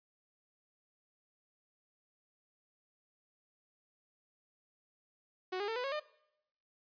sawtooth tone with pitch steps, 370 / 408.2 / 450.3 / 496.8 / 548 / 604.5 Hz, F#4 / G#4 / A4 / B4 / C#5 / D5, 0 / -30 / +40 / +10 / -20 / +50 cents, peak -31 dBFS, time 5.52-6 s, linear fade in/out 10 ms, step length 80 ms, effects noise-tail reverb RT60 0.8 s tail -21 dB re dry + resampled to 11025 Hz

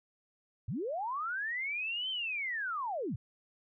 sine linear two-way sweep, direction up then down, 82.41 to 3136 to 82.5 Hz, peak -33 dBFS, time 0.68-3.16 s, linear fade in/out 5 ms, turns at 2.1 s, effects none

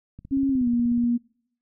click train, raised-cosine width 5 ms, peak -28 dBFS, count 15, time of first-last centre 0.19-1.038 s, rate 16.5 Hz
sine tone with pitch glide, 272.6 to 238.7 Hz, C#4 to A#3, -29 to +41 cents, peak -19 dBFS, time 0.31-1.18 s, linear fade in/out 20 ms, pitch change -230 cents, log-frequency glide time 0.5-0.68 s
effects noise-tail reverb RT60 0.7 s tail -26 dB re dry

